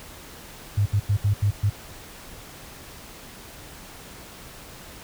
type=tone bursts at uneven times; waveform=sine; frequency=101.8 Hz; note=G#2; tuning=34 cents flat; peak=-17 dBFS; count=6; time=0.77-0.86 / 0.93-1 / 1.09-1.17 / 1.24-1.34 / 1.42-1.51 / 1.63-1.7 s; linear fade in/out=10 ms; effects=pink hiss -43 dBFS RMS until 5.03 s